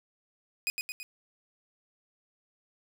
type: tone with echo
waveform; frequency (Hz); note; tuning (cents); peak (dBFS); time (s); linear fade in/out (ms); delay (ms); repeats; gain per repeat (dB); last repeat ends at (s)
sawtooth; 2489; D#7; 0; -24; 0.67-0.7; 0; 110; 3; -4; 1.03
effects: none